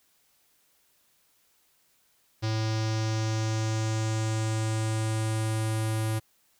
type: tone with low-pass filter sweep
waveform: square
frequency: 110.1 Hz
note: A2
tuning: 2 cents sharp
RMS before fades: -28 dBFS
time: 2.42-6.2 s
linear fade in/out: 20 ms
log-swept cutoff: 5100 to 11000 Hz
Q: 3
effects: white hiss -67 dBFS RMS until 6.59 s